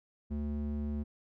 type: tone with band-pass filter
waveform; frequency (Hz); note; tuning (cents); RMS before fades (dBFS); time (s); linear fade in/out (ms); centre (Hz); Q
square; 73.42; D2; 0; -35; 0.3-1.04; 20; 160; 7.9
effects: none